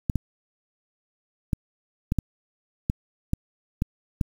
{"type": "clicks", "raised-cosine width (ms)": 5, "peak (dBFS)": -10, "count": 9, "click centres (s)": [0.098, 0.157, 1.532, 2.121, 2.187, 2.899, 3.334, 3.821, 4.212], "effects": ["7-bit"]}